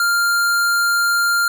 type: tone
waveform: square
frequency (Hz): 1396.9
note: F6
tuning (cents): 0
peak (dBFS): -15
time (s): 0-1.48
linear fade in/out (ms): 2
effects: none